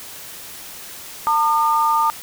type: tone pair together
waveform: sine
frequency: 905.1 / 1210 Hz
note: A5 / D#6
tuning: +49 / -49 cents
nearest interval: perfect fourth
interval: 502 cents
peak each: -17 dBFS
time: 1.27-2.1 s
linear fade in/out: 0 ms
effects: white hiss -36 dBFS RMS until 2.22 s